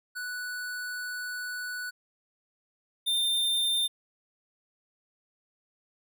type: tone pair in turn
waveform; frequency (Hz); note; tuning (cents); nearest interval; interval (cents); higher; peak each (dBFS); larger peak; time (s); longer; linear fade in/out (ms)
square; 1481 / 3605; F#6 / A7; +1 / +41; octave + minor third; 1540; second; -34 / -25; second; 0.15-1.91 / 3.06-3.88; first; 20
effects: none